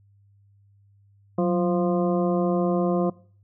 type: harmonic tone with a mistuned harmonic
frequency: 174.61 Hz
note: F3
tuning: in tune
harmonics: 1 / 2 / 3 / 4 / 6 / 7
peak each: -22 / -25 / -27 / -30 / -34 / -40 dBFS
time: 1.38-3.1 s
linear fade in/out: 5 ms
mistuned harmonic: 1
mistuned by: +77 cents
effects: noise-tail reverb RT60 0.5 s tail -23 dB re dry + added 100 Hz sine -55 dBFS peak until 3.43 s